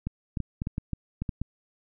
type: clicks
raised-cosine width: 5 ms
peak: -17 dBFS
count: 10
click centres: 0.07 / 0.372 / 0.403 / 0.619 / 0.671 / 0.781 / 0.933 / 1.22 / 1.292 / 1.416 s
effects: none